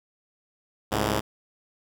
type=tone pair together; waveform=5% pulse; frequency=67.34 / 106 Hz; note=C#2 / G#2; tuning=-50 / +36 cents; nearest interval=minor sixth; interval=786 cents; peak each=-16 / -14 dBFS; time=0.91-1.21 s; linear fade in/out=20 ms; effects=none